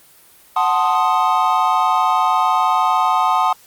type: chord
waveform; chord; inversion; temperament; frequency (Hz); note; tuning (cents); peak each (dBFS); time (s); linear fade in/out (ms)
triangle; F# diminished seventh; none; equal; 740 / 880 / 1046.5 / 1244.5; F#5 / A5 / C6 / Eb6; 0 / 0 / 0 / 0; -17; 0.56-3.53; 5
effects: white hiss -48 dBFS RMS until 3.66 s + Opus 32 kbps